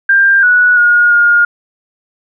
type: tone with pitch steps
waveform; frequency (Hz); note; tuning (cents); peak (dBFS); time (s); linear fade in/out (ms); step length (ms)
sine; 1591 / 1470 / 1435 / 1422; G6 / F#6 / F6 / F6; +25 / -12 / +47 / +31; -5; 0.09-1.45; 5; 340
effects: none